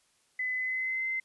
sine tone with pitch glide, 2015 to 2068 Hz, B6 to C7, +34 to -21 cents, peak -29 dBFS, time 0.39-1.2 s, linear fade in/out 5 ms, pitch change +45 cents, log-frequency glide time 0.54-1.07 s, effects white hiss -69 dBFS RMS until 1.24 s + resampled to 24000 Hz

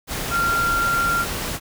sine tone in noise, 1383 Hz, F6, 17 cents flat, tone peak -18 dBFS, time 0.3-1.26 s, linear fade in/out 50 ms, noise pink, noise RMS -27 dBFS, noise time 0.07-1.6 s, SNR +6 dB, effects none

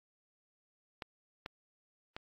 clicks, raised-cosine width 0.3 ms, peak -24 dBFS, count 3, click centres 1.022 / 1.461 / 2.165 s, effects AAC 32 kbps

